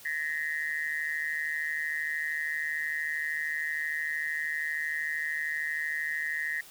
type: tone with amplitude modulation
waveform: sine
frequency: 1864.7 Hz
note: A#6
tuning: in tune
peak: -25 dBFS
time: 0.05-6.61 s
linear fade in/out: 5 ms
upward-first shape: sine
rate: 153 Hz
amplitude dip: 100%
effects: white hiss -51 dBFS RMS until 6.7 s